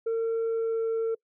sine tone with pitch glide, 454.7 to 451.8 Hz, A#4 to A4, -43 to +46 cents, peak -22 dBFS, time 0.06-1.15 s, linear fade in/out 10 ms, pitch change -11 cents, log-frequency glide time 0.45-0.85 s, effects noise-tail reverb RT60 0.1 s tail -25 dB re dry + tanh soft clip ceiling -24 dBFS

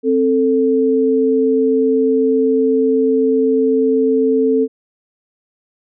sine tone pair together, 263.4 / 443 Hz, C4 / A4, +12 / +12 cents, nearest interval major sixth, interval 900 cents, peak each -15 / -13 dBFS, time 0.03-4.68 s, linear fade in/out 50 ms, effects none

